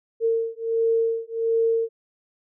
sine beating tone pair, 454.7 / 456.1 Hz, A#4 / A#4, -43 / -38 cents, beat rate 1.4 Hz, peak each -23 dBFS, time 0.2-1.89 s, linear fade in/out 50 ms, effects none

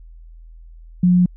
sine tone, 179.1 Hz, F3, 44 cents sharp, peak -10 dBFS, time 1.03-1.26 s, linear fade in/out 5 ms, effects added 41 Hz sine -38 dBFS peak until 1.36 s

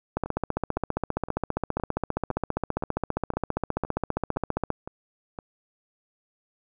two click trains, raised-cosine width 1 ms, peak -11 / -21 dBFS, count 69 / 11, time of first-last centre 0.17-4.703 / 0.26-5.388 s, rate 15 / 1.95 Hz, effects none

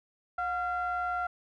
triangle ring-modulated tone, 329.6 Hz, E4, in tune, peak -24 dBFS, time 0.38-1.27 s, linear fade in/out 5 ms, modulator 1050 Hz, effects none

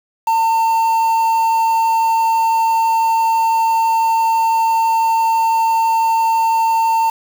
triangle tone with quantisation, 903 Hz, A5, 45 cents sharp, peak -10 dBFS, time 0.27-7.1 s, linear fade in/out 5 ms, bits 5, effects none

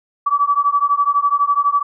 sine beating tone pair, 1143 / 1155 Hz, D6 / D6, -47 / -29 cents, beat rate 12 Hz, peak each -16 dBFS, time 0.26-1.83 s, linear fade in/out 10 ms, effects none

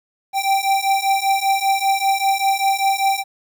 square beating tone pair, 779 / 784.1 Hz, G5 / G5, -11 / 0 cents, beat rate 5.1 Hz, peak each -20 / -19 dBFS, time 0.33-3.24 s, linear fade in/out 50 ms, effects 9-bit

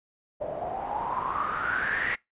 white noise with low-pass filter sweep, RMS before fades -30 dBFS, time 0.4-2.16 s, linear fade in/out 20 ms, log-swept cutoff 580 to 2000 Hz, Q 9.6, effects noise-tail reverb RT60 0.2 s tail -24 dB re dry + resampled to 8000 Hz

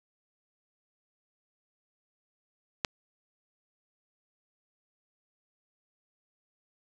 click, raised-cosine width 0.2 ms, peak -9 dBFS, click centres 2.848 s, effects none

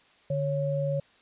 sine tone pair together, 146.8 / 553.3 Hz, D3 / C#5, 0 / -3 cents, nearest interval octave + major seventh, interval 2297 cents, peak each -28 dBFS, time 0.3-1 s, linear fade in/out 5 ms, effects white hiss -60 dBFS RMS until 1.21 s + resampled to 8000 Hz

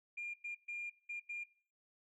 sine tone bursts at uneven times, 2406 Hz, D7, 41 cents sharp, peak -39 dBFS, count 5, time 0.17-0.34 / 0.44-0.55 / 0.68-0.9 / 1.09-1.2 / 1.29-1.44 s, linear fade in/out 10 ms, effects noise-tail reverb RT60 0.4 s tail -17 dB re dry + tanh soft clip ceiling -36 dBFS

